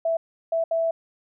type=tone bursts at uneven times; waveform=sine; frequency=659.3 Hz; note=E5; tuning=in tune; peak=-20 dBFS; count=3; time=0.05-0.17 / 0.52-0.64 / 0.71-0.91 s; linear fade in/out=5 ms; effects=none